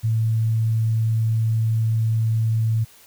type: tone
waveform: sine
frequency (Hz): 111.9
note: A2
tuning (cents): +30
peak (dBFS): -17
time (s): 0.03-2.85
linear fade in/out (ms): 20
effects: white hiss -50 dBFS RMS until 3.06 s